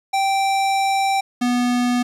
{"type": "tone pair in turn", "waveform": "square", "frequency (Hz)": [781, 245.1], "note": ["G5", "B3"], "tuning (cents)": [-7, -13], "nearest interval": "octave + minor sixth", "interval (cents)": 2006, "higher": "first", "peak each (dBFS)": -17, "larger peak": "neither", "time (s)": [[0.13, 1.21], [1.41, 2.03]], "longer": "first", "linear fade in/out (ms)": 10, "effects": ["low-pass 9000 Hz 12 dB/octave", "8-bit"]}